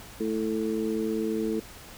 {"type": "harmonic tone", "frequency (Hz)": 110, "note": "A2", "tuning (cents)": 0, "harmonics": [2, 3, 4], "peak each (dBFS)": [-30, -30, -30], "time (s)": [0.2, 1.6], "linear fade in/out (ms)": 5, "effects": ["pink hiss -46 dBFS RMS until 1.97 s"]}